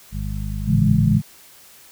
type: harmonic tone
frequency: 50.9 Hz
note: G#1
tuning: 34 cents flat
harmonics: 1 / 2 / 3 / 4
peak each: -26 / -29 / -31 / -32 dBFS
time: 0.11-1.19 s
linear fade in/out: 50 ms
type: chord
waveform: sine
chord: A major seventh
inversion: none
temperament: equal with one note detuned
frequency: 110 / 140.85 / 164.81 / 207.7 Hz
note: A2 / C#3 / E3 / G#3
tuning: 0 / +28 / 0 / 0 cents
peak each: -19 dBFS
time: 0.66-1.22 s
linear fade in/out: 50 ms
effects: white hiss -47 dBFS RMS until 1.91 s